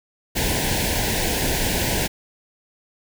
pink band-stop noise, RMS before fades -22 dBFS, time 0.35-2.08 s, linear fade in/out 20 ms, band 1000 to 1500 Hz, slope 96 dB/octave, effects none

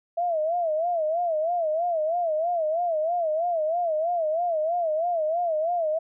sine tone with vibrato, 659.3 Hz, E5, in tune, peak -22 dBFS, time 0.17-5.99 s, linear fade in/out 10 ms, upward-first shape sine, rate 3.1 Hz, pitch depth 130 cents each way, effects none

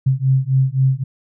sine beating tone pair, 130.81 / 134.61 Hz, C3 / C3, 0 / +50 cents, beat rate 3.8 Hz, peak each -16 dBFS, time 0.06-1.04 s, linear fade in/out 10 ms, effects none

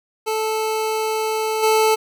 25% pulse tone with level steps, 437.5 Hz, A4, 10 cents flat, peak -16 / -10 dBFS, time 0.26-1.96 s, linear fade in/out 20 ms, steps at 1.62 s, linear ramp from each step 20 ms, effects none

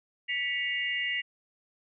sine tone cluster, 1964 / 2227 / 2818 Hz, B6 / C#7 / F7, -10 / +7 / +15 cents, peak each -31 / -34 / -33 dBFS, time 0.28-1.22 s, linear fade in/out 20 ms, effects none

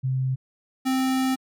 sine / square tone pair in turn, 130.81 / 261.6 Hz, C3 / C4, 0 / 0 cents, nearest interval octave, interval 1200 cents, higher second, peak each -21 dBFS, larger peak neither, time 0.03-0.36 / 0.85-1.36 s, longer second, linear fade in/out 20 ms, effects MP3 96 kbps

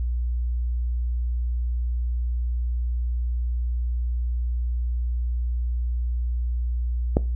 click, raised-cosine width 2 ms, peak -5 dBFS, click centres 7.169 s, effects noise-tail reverb RT60 0.3 s tail -19 dB re dry + added 60 Hz sine -22 dBFS peak until 7.35 s

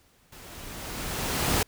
pink noise with level ramp, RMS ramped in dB -47 to -23 dBFS, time 0.32-1.63 s, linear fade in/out 5 ms, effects pink hiss -62 dBFS RMS until 1.67 s

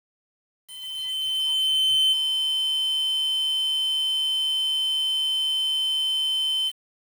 triangle tone with ADSR envelope, 3074 Hz, G7, 35 cents flat, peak -15 dBFS, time 0.62-6.72 s, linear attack 1500 ms, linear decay 17 ms, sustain -5 dB, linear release 45 ms, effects 7-bit

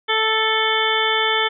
harmonic tone with a mistuned harmonic, 440 Hz, A4, in tune, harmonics 1 / 2 / 3 / 4 / 5 / 7 / 8, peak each -24 / -24 / -24 / -24 / -24 / -24 / -24 dBFS, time 0.08-1.49 s, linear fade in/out 20 ms, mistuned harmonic 8, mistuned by -16 cents, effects none

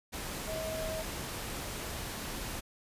sine tone in noise, 638 Hz, D#5, 43 cents sharp, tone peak -36 dBFS, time 0.47-1.03 s, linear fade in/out 20 ms, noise pink, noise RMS -39 dBFS, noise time 0.12-2.61 s, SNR 0 dB, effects resampled to 32000 Hz

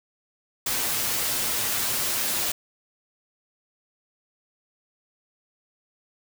white noise with comb filter, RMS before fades -26 dBFS, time 0.66-2.52 s, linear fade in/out 5 ms, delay 8.4 ms, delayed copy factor +0.6, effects none

